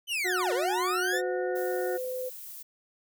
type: linear two-way sweep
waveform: 40% pulse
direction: down then up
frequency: 3096 to 441.2 to 1866 Hz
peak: -27 dBFS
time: 0.07-1.22 s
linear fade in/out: 50 ms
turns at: 0.53 s
type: harmonic tone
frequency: 364.9 Hz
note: F#4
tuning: 24 cents flat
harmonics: 1 / 2 / 4 / 5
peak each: -30 / -37 / -40 / -44 dBFS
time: 0.24-1.98 s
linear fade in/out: 20 ms
type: tone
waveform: sine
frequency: 510 Hz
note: C5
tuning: 44 cents flat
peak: -31 dBFS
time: 1.12-2.3 s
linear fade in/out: 20 ms
type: noise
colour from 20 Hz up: violet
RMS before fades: -43 dBFS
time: 1.55-2.63 s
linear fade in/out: 10 ms
effects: none